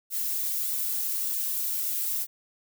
violet noise with flanger, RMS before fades -29 dBFS, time 0.1-2.27 s, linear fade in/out 50 ms, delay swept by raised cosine 1.4 to 3.3 ms, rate 1.7 Hz, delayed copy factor +0.6, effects none

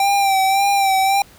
square tone with vibrato, 784 Hz, G5, in tune, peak -14 dBFS, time 0-1.22 s, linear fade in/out 2 ms, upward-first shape sine, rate 1.8 Hz, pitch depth 41 cents each way, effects pink hiss -47 dBFS RMS until 1.38 s

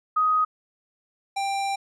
sine / square tone pair in turn, 1253 / 789.3 Hz, D#6 / G5, +12 / +12 cents, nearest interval minor sixth, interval 800 cents, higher first, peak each -18 / -25 dBFS, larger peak first, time 0.16-0.45 / 1.36-1.76 s, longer second, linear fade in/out 10 ms, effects resampled to 22050 Hz

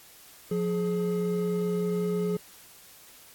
triangle tone pair together, 177.09 / 421.2 Hz, F3 / G#4, +24 / +24 cents, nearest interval octave + minor third, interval 1500 cents, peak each -26 dBFS, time 0.51-2.37 s, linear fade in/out 5 ms, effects white hiss -52 dBFS RMS until 3.34 s + AAC 64 kbps

